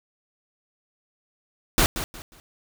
pink noise with echo, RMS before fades -18 dBFS, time 1.78-1.86 s, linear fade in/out 0 ms, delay 180 ms, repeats 3, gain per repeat -11 dB, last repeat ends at 2.4 s, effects none

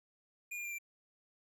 square tone with pitch steps, 2432 / 2407 / 2382 / 2357 Hz, D#7 / D7 / D7 / D7, -40 / +42 / +24 / +6 cents, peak -40 dBFS, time 0.51-0.786 s, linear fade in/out 10 ms, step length 69 ms, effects none

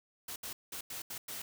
white noise bursts at uneven times, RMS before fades -42 dBFS, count 6, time 0.28-0.36 / 0.43-0.53 / 0.72-0.81 / 0.9-1.02 / 1.1-1.18 / 1.28-1.42 s, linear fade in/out 5 ms, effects none

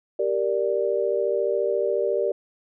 sine chord, G minor, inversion none, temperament equal, 392 / 466.2 / 587.3 Hz, G4 / Bb4 / D5, 0 / 0 / 0 cents, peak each -25 dBFS, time 0.19-2.32 s, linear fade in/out 5 ms, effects none

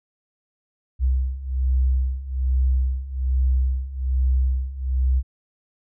sine beating tone pair, 63.8 / 65 Hz, C2 / C2, -43 / -11 cents, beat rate 1.2 Hz, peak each -23 / -20 dBFS, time 0.99-5.23 s, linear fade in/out 50 ms, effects none

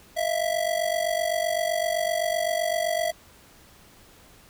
square ring-modulated tone, 659.3 Hz, E5, in tune, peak -21 dBFS, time 0.16-3.12 s, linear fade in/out 20 ms, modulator 23.9 Hz, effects pink hiss -53 dBFS RMS until 4.49 s

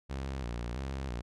sawtooth tone with vibrato, 63.1 Hz, B1, 38 cents sharp, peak -31 dBFS, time 0.09-1.22 s, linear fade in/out 20 ms, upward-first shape square, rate 1.5 Hz, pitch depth 110 cents each way, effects low-pass 7000 Hz 12 dB/octave

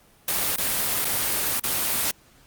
white noise with dropouts, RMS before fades -24 dBFS, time 0.28-2.11 s, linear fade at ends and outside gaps 2 ms, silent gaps 0.56-0.582 / 1.046-1.052 / 1.597-1.638 s, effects pink hiss -56 dBFS RMS until 2.46 s + Opus 32 kbps

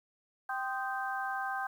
harmonic tone with a mistuned harmonic, 260.4 Hz, C4, 8 cents flat, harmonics 3 / 4 / 5 / 6, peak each -36 / -41 / -41 / -37 dBFS, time 0.49-1.67 s, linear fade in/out 5 ms, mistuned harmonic 5, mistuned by -79 cents, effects 10-bit

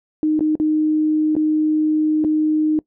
sine tone with dropouts, 308.5 Hz, D#4, 15 cents flat, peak -14 dBFS, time 0.23-2.79 s, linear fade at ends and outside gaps 1 ms, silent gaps 0.393-0.407 / 0.554-0.599 / 1.353-1.365 / 2.241-2.247 s, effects noise-tail reverb RT60 0.1 s tail -22 dB re dry

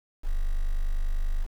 sine tone, 25.07 Hz, G0, 40 cents sharp, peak -20 dBFS, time 0.23-1.47 s, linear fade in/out 50 ms, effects tanh soft clip ceiling -21 dBFS + 8-bit

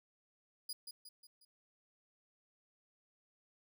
sawtooth tone with echo, 4903 Hz, D#8, 26 cents flat, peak -37 dBFS, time 0.69-0.73 s, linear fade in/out 5 ms, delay 180 ms, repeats 4, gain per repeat -6 dB, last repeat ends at 1.45 s, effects none

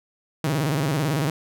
sawtooth tone with vibrato, 146.83 Hz, D3, in tune, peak -17 dBFS, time 0.44-1.3 s, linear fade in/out 2 ms, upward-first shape square, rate 18 Hz, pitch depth 140 cents each way, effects none

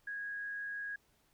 sine tone with frequency modulation, 1649 Hz, G#6, 13 cents flat, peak -38 dBFS, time 0.07-0.96 s, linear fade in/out 5 ms, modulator 129 Hz, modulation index 0.21, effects pink hiss -72 dBFS RMS until 1.33 s

